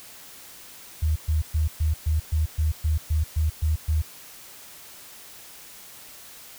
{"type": "tone bursts", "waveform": "sine", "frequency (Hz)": 77.78, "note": "D#2", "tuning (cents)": 0, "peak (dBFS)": -19, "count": 12, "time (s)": [1.02, 4.02], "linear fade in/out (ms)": 10, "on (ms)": 140, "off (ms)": 120, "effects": ["white hiss -45 dBFS RMS until 6.58 s"]}